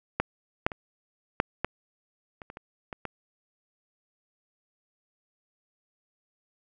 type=clicks; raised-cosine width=0.5 ms; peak=-9 / -6 / -22 / -6 / -11 / -26 / -26 / -25 / -21 / -18 dBFS; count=10; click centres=0.2 / 0.665 / 0.718 / 1.401 / 1.646 / 2.418 / 2.501 / 2.571 / 2.928 / 3.053 s; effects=none